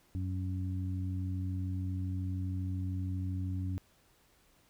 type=harmonic tone; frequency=92.8 Hz; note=F#2; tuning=6 cents sharp; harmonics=1 / 2 / 3; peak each=-33 / -43 / -42 dBFS; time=0.15-3.78 s; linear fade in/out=0 ms; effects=pink hiss -67 dBFS RMS until 4.69 s